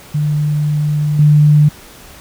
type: tone with level steps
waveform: sine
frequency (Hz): 149.2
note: D3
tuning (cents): +28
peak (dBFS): -12 / -5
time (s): 0.14-1.69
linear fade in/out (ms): 10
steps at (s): 1.19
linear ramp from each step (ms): 2
effects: pink hiss -38 dBFS RMS until 2.2 s